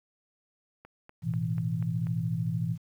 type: click train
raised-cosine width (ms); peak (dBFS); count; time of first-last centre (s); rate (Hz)
0.5; -33; 6; 0.85-2.07; 4.1
type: chord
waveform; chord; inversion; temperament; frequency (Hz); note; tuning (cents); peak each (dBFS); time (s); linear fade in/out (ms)
sine; A suspended second; none; equal; 110 / 123.47 / 164.81; A2 / B2 / E3; 0 / 0 / 0; -33 / -32 / -30; 1.22-2.78; 50
effects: 10-bit